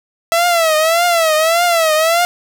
sawtooth tone with vibrato, 659.3 Hz, E5, in tune, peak -7 dBFS, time 0.32-2.25 s, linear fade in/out 0 ms, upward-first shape triangle, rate 1.7 Hz, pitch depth 130 cents each way, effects none

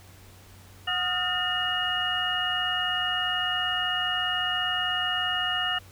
sine tone cluster, 733 / 1252 / 1415 / 1809 / 2875 Hz, F#5 / D#6 / F6 / A6 / F7, -16 / +10 / +22 / +48 / +50 cents, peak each -33 / -35 / -34 / -31 / -27 dBFS, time 0.87-5.79 s, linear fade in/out 10 ms, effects added 94 Hz sine -50 dBFS peak until 5.91 s + pink hiss -53 dBFS RMS until 5.91 s

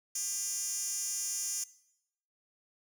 10% pulse tone with high-pass filter, 400.6 Hz, G4, 38 cents sharp, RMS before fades -35 dBFS, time 0.15-1.64 s, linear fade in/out 5 ms, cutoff 7000 Hz, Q 4.3, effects noise-tail reverb RT60 0.8 s tail -20 dB re dry

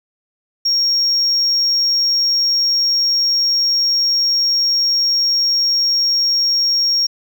sine tone, 5570 Hz, F8, 5 cents flat, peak -11 dBFS, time 0.65-7.07 s, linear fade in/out 10 ms, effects tanh soft clip ceiling -10 dBFS + 8-bit

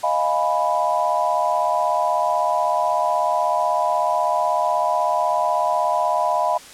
sine chord, F half-diminished seventh, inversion third, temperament equal, 622.3 / 698.5 / 830.6 / 987.8 Hz, Eb5 / F5 / Ab5 / Cb6, 0 / 0 / 0 / 0 cents, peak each -23 / -22 / -26 / -21 dBFS, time 0.03-6.58 s, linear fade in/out 10 ms, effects white hiss -41 dBFS RMS until 6.73 s + low-pass 9000 Hz 12 dB/octave

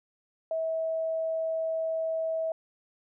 sine tone, 647 Hz, E5, 32 cents flat, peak -27 dBFS, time 0.51-2.52 s, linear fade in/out 2 ms, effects none

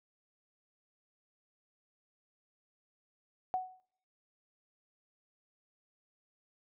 sine tone with exponential decay, 743 Hz, F#5, 7 cents sharp, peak -27 dBFS, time 3.54-3.8 s, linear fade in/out 0 ms, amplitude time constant 56 ms, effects noise-tail reverb RT60 0.7 s tail -24 dB re dry

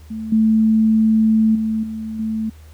sine tone with level steps, 220 Hz, A3, in tune, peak -24 / -11 / -17 / -24 / -19 dBFS, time 0.1-2.5 s, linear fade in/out 10 ms, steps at 0.32 / 1.55 / 1.83 / 2.19 s, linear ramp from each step 5 ms, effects added 77 Hz sine -39 dBFS peak until 2.73 s + pink hiss -52 dBFS RMS until 2.73 s

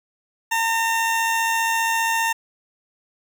20% pulse tone with amplitude modulation, 910 Hz, A#5, 42 cents flat, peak -13 dBFS, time 0.51-2.33 s, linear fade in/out 10 ms, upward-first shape sine, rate 95 Hz, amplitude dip 25%, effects 8-bit

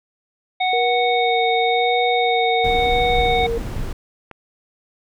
harmonic tone, 740 Hz, F#5, in tune, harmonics 1 / 3 / 5, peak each -18 / -23 / -25 dBFS, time 0.6-3.47 s, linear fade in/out 10 ms
sine tone with vibrato, 471.8 Hz, A#4, 21 cents sharp, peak -20 dBFS, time 0.73-3.58 s, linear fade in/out 2 ms, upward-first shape sine, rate 0.97 Hz, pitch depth 33 cents each way
brown noise, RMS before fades -25 dBFS, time 2.64-3.93 s, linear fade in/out 5 ms
click, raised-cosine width 0.5 ms, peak -22 dBFS, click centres 4.313 s
effects none

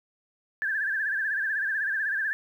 sine tone with vibrato, 1661.2 Hz, G#6, in tune, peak -25 dBFS, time 0.62-2.33 s, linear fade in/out 0 ms, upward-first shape sine, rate 16 Hz, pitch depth 110 cents each way, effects 10-bit

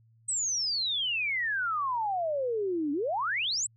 sine exponential two-way sweep, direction down then up, 8240 to 278.7 to 8240 Hz, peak -27 dBFS, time 0.28-3.67 s, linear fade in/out 10 ms, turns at 2.92 s, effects added 113 Hz sine -59 dBFS peak until 3.76 s

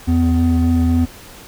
triangle tone pair together, 82.41 / 251 Hz, E2 / B3, 0 / +28 cents, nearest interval octave + perfect fifth, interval 1928 cents, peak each -12 dBFS, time 0.07-1.06 s, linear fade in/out 20 ms, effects tanh soft clip ceiling -4 dBFS + pink hiss -39 dBFS RMS until 1.47 s

